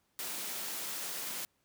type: high-pass noise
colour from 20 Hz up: white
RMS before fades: -39 dBFS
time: 0.19-1.45 s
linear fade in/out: 0 ms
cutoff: 160 Hz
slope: 24 dB/octave
effects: pink hiss -75 dBFS RMS until 1.64 s + high-pass 60 Hz 12 dB/octave